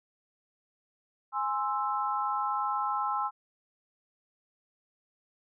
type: chord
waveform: sine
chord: Ab augmented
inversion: none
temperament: equal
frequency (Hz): 830.6 / 1046.5 / 1318.5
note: Ab5 / C6 / E6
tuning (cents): 0 / 0 / 0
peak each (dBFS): -32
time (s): 1.32-3.31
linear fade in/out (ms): 50
effects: none